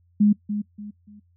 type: tone with echo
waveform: sine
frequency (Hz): 207.7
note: G#3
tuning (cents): 0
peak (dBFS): -13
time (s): 0.2-0.33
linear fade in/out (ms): 10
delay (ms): 290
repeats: 3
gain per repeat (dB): -10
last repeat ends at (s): 1.2
effects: noise-tail reverb RT60 0.1 s tail -21 dB re dry + added 87 Hz sine -58 dBFS peak until 1.36 s